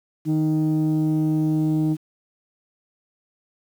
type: tone pair together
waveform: sine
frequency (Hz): 155.56 / 311.1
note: D#3 / D#4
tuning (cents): 0 / 0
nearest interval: octave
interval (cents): 1200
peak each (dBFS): -19 / -18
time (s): 0.25-1.97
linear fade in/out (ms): 50
effects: tanh soft clip ceiling -15 dBFS + 8-bit